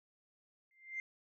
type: tone with exponential growth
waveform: sine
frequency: 2093 Hz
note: C7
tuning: in tune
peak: -34 dBFS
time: 0.71-1 s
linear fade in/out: 1 ms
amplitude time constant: 63 ms
effects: tanh soft clip ceiling -32 dBFS